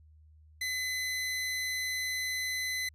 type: tone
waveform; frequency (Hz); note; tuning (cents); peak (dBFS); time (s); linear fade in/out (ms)
sawtooth; 2025; B6; +43; -28; 0.61-2.89; 5
effects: added 77 Hz sine -55 dBFS peak until 2.94 s + resampled to 32000 Hz